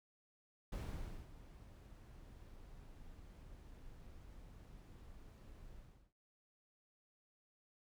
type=noise with ADSR envelope; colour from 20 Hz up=brown; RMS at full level=-41 dBFS; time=0.72-6.13 s; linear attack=6 ms; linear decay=550 ms; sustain=-15 dB; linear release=380 ms; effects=none